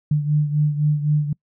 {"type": "beating tone pair", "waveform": "sine", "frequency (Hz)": [148.7, 152.6], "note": ["D3", "D#3"], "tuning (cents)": [22, -33], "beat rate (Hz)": 3.9, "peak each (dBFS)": [-17, -23], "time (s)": [0.11, 1.33], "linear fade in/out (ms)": 5, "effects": ["noise-tail reverb RT60 0.1 s tail -26 dB re dry"]}